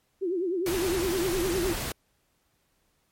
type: tone with vibrato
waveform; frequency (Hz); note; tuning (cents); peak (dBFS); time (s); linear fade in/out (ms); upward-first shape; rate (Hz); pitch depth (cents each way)
sine; 360; F#4; -47; -25; 0.21-1.74; 20; triangle; 9.8; 170
type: noise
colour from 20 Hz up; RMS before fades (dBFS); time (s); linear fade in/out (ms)
pink; -32; 0.66-1.92; 2
effects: pink hiss -71 dBFS RMS until 3.11 s + MP3 64 kbps